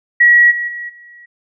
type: tone with level steps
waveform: sine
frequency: 1918 Hz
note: A#6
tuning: 49 cents sharp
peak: -5 / -17 / -23 / -37 dBFS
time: 0.2-1.26 s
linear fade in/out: 10 ms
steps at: 0.5 / 0.67 / 0.88 s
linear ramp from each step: 20 ms
effects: none